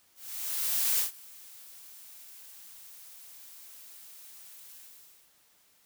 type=noise with ADSR envelope; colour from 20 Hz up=blue; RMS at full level=-26 dBFS; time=0.15-5.34 s; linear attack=840 ms; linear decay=120 ms; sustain=-24 dB; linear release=560 ms; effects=white hiss -65 dBFS RMS until 5.85 s